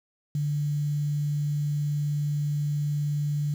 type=tone with quantisation; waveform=sine; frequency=146.83 Hz; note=D3; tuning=in tune; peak=-24 dBFS; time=0.35-3.54 s; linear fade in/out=2 ms; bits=8; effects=none